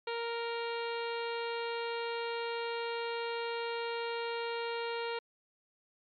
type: harmonic tone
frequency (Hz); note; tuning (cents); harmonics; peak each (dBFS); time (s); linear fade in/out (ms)
466.2; A#4; 0; 1 / 2 / 3 / 4 / 5 / 6 / 7 / 8 / 9; -36 / -40 / -44 / -48 / -46 / -47 / -51 / -51 / -49; 0.07-5.19; 5
effects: MP3 96 kbps